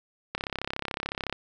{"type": "click train", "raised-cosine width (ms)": 0.3, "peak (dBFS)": -14, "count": 34, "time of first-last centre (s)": [0.35, 1.326], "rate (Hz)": 33.8, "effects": []}